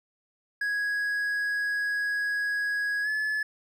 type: tone with pitch glide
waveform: triangle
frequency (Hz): 1661.2 to 1719.8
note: G#6 to A6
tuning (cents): 0 to -40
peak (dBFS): -24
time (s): 0.61-3.43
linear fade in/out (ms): 5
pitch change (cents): +60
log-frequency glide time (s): 3.03-3.08
effects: none